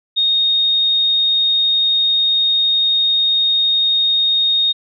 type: tone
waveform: sine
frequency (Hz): 3711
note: A#7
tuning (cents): -9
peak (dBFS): -12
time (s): 0.16-4.73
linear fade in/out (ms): 20
effects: none